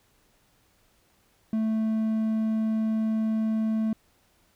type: tone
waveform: triangle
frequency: 220 Hz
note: A3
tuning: in tune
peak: -21 dBFS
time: 1.53-3.93 s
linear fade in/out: 2 ms
effects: pink hiss -65 dBFS RMS until 4.55 s